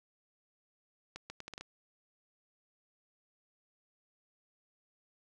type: accelerating click train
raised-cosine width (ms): 0.2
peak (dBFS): -26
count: 7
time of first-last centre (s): 1.16-1.61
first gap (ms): 140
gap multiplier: 0.74
effects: none